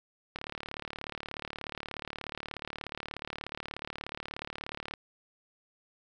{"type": "click train", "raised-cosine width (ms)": 0.3, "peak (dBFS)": -21, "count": 169, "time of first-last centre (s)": [0.36, 4.938], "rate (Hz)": 36.7, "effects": []}